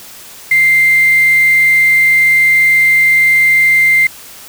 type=tone with quantisation; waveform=sine; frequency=2093 Hz; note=C7; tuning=in tune; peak=-6 dBFS; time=0.51-4.07 s; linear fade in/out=5 ms; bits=4; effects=white hiss -34 dBFS RMS until 4.48 s